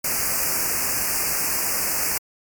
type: band-stop noise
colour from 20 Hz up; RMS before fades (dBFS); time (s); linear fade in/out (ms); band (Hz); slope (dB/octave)
white; -23; 0.04-2.18; 5; 2700 to 4700; 96
effects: MP3 96 kbps